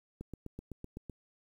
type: click train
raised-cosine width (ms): 3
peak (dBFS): -29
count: 8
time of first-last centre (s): 0.21-1.097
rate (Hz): 7.89
effects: 10-bit